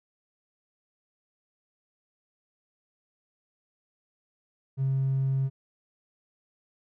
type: tone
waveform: triangle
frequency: 134.4 Hz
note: C3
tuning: 47 cents sharp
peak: -20 dBFS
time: 4.77-5.5 s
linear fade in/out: 50 ms
effects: tanh soft clip ceiling -20 dBFS